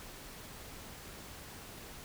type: silence
effects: pink hiss -49 dBFS RMS until 2.04 s